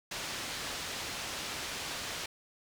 white low-pass noise, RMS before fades -39 dBFS, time 0.11-2.26 s, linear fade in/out 5 ms, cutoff 5200 Hz, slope 12 dB/octave, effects none

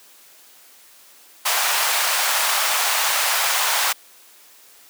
pink high-pass noise, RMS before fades -20 dBFS, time 1.45-3.93 s, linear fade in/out 10 ms, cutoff 750 Hz, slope 24 dB/octave, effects white hiss -49 dBFS RMS until 4.89 s + high-pass 300 Hz 12 dB/octave

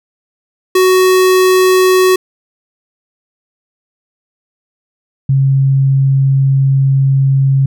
square / sine tone pair in turn, 371.7 / 135.74 Hz, F#4 / C#3, +8 / -36 cents, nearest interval octave + perfect fourth, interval 1744 cents, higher first, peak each -7 dBFS, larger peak neither, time 0.75-2.16 / 5.29-7.66 s, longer second, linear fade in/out 5 ms, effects none

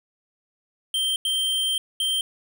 square tone bursts at uneven times, 3141 Hz, G7, 3 cents sharp, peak -22 dBFS, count 3, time 0.94-1.16 / 1.25-1.78 / 2-2.21 s, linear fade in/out 2 ms, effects none

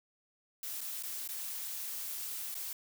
blue noise with dropouts, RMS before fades -40 dBFS, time 0.63-2.73 s, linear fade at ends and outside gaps 2 ms, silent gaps 0.808-0.813 / 1.026-1.034 / 1.277-1.288 / 2.544-2.551 s, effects none

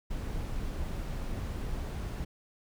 brown noise, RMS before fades -35 dBFS, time 0.1-2.25 s, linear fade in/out 10 ms, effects none

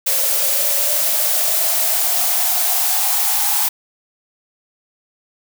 blue noise with high-pass filter sweep, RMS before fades -17 dBFS, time 0.06-3.69 s, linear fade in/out 10 ms, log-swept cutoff 530 to 840 Hz, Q 9.1, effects none

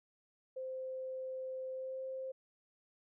sine tone with pitch glide, 520 to 525.4 Hz, C5 to C5, -11 to +7 cents, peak -39 dBFS, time 0.56-2.32 s, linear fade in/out 10 ms, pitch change +18 cents, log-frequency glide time 1.72-2.01 s, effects none

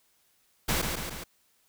pink noise with echo, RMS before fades -27 dBFS, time 0.68-0.82 s, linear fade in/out 10 ms, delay 140 ms, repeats 3, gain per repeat -4 dB, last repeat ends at 1.24 s, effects white hiss -68 dBFS RMS until 1.68 s

